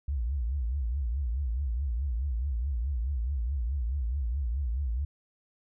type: tone with vibrato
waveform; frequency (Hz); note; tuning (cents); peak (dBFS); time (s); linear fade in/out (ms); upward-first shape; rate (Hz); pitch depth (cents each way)
sine; 63.7; C2; -46; -27; 0.08-5.05; 5; triangle; 4.7; 280
effects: none